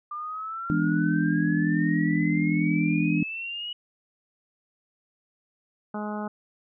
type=exponential sweep; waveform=sine; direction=up; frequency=1191 to 2937 Hz; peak=-31 dBFS; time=0.11-3.73 s; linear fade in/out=5 ms
type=chord; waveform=sine; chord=E dominant seventh; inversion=none; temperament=just; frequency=164.81 / 206 / 247.2 / 296.7 Hz; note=E3 / G#3 / B3 / D4; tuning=0 / -14 / +2 / +18 cents; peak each=-25 / -28 / -30 / -25 dBFS; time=0.7-3.23 s; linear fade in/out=0 ms
type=harmonic tone; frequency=210.1 Hz; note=G#3; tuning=20 cents sharp; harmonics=1 / 2 / 3 / 4 / 5 / 6 / 7; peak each=-31 / -39 / -38 / -37 / -43 / -40 / -44 dBFS; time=5.94-6.28 s; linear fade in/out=5 ms
effects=none